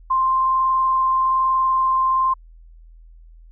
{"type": "tone with frequency modulation", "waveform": "sine", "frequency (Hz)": 1049, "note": "C6", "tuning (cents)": 4, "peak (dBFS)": -15, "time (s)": [0.1, 2.34], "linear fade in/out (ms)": 10, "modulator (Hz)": 21.2, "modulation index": 0.29, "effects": ["added 41 Hz sine -42 dBFS peak until 3.51 s"]}